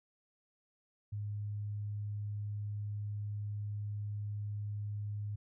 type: tone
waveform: sine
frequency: 103.7 Hz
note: G#2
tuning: 2 cents flat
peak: -36 dBFS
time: 1.12-5.36 s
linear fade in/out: 10 ms
effects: none